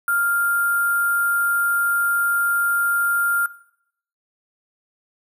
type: tone with sample-and-hold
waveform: sine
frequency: 1396.9 Hz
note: F6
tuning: in tune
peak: -17 dBFS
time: 0.08-3.46 s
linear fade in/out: 2 ms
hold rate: 11025 Hz
effects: noise-tail reverb RT60 0.7 s tail -18 dB re dry